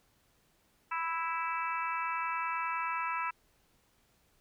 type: harmonic tone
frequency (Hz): 329.6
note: E4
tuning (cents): 0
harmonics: 3 / 4 / 5 / 6 / 7 / 8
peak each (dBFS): -35 / -36 / -43 / -45 / -43 / -41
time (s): 0.91-3.31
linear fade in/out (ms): 10
effects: pink hiss -70 dBFS RMS until 4.4 s